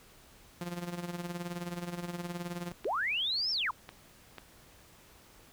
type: tone with tremolo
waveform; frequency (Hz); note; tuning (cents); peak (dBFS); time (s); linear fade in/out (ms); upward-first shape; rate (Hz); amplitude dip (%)
sawtooth; 174.61; F3; 0; -30; 0.61-2.72; 0; sine; 19; 70
type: clicks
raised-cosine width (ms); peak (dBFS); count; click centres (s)
0.3; -27; 3; 2.845 / 3.891 / 4.383
type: linear two-way sweep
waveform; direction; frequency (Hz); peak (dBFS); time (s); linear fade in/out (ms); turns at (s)
sine; up then down; 329.6 to 5480 to 845; -29; 2.85-3.71; 5; 3.51
effects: pink hiss -58 dBFS RMS until 5.52 s